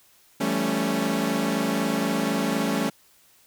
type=chord; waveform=sawtooth; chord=A dominant seventh; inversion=second; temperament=equal with one note detuned; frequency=168.76 / 196 / 220 / 277.2 Hz; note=E3 / G3 / A3 / C#4; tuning=+41 / 0 / 0 / 0 cents; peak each=-28 / -25 / -23 / -23 dBFS; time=0.4-2.9 s; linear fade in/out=10 ms; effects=white hiss -58 dBFS RMS until 3.46 s